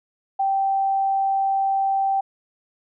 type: tone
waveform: sine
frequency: 780 Hz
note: G5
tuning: 9 cents flat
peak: -18 dBFS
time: 0.39-2.21 s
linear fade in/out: 10 ms
effects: none